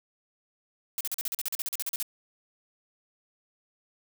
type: noise bursts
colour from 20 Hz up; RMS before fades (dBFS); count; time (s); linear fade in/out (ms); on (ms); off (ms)
blue; -31; 16; 0.98-2.027; 0; 27; 41
effects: none